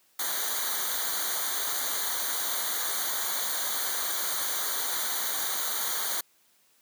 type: noise with comb filter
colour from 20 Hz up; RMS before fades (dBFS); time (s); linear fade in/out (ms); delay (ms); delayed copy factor
white; -30; 0.19-6.21; 5; 0.38; -1
effects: white hiss -65 dBFS RMS until 6.81 s + high-pass 150 Hz 12 dB/octave